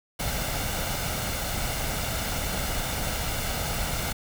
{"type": "noise with comb filter", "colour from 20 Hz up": "pink", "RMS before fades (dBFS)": -29, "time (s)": [0.19, 4.13], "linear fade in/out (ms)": 10, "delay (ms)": 1.4, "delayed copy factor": 0.5, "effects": []}